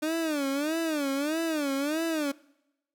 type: tone with vibrato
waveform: 30% pulse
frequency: 300 Hz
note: D4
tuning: 37 cents sharp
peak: -24 dBFS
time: 0.02-2.32 s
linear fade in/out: 10 ms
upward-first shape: sine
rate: 1.6 Hz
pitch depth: 170 cents each way
effects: noise-tail reverb RT60 0.9 s tail -23 dB re dry